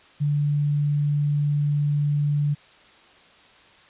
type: tone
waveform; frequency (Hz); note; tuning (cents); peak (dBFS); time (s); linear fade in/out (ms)
sine; 146.1; D3; -9; -19; 0.2-2.55; 20
effects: white hiss -52 dBFS RMS until 3.89 s + resampled to 8000 Hz